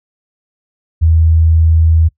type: tone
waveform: sine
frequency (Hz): 81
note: E2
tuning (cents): -30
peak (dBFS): -6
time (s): 1.01-2.09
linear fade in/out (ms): 20
effects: noise-tail reverb RT60 0.1 s tail -21 dB re dry